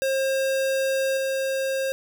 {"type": "tone with level steps", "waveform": "square", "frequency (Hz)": 535, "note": "C5", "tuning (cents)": 38, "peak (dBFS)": [-22, -24], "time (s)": [0.02, 1.92], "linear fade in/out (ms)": 0, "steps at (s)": 1.17, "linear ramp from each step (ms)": 2, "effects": []}